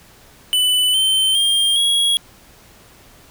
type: tone with pitch steps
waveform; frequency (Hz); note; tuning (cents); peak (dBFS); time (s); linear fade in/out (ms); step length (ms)
square; 2993 / 3097 / 3204 / 3315; F#7 / G7 / G7 / G#7; +19 / -22 / +37 / -4; -14; 0.53-2.17; 0; 410
effects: pink hiss -47 dBFS RMS until 3.3 s